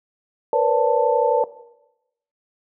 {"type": "tone cluster", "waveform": "sine", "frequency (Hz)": [473.3, 505, 572, 885], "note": ["A#4", "B4", "D5", "A5"], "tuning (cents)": [26, 39, -46, 10], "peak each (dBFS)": -21, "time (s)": [0.53, 1.44], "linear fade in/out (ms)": 2, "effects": ["noise-tail reverb RT60 0.9 s tail -17 dB re dry"]}